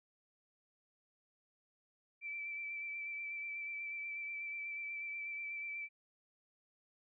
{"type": "tone with vibrato", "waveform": "sine", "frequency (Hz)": 2329, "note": "D7", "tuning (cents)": -15, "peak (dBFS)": -40, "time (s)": [2.21, 5.89], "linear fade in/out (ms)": 50, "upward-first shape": "sine", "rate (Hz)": 8.2, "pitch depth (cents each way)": 21, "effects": []}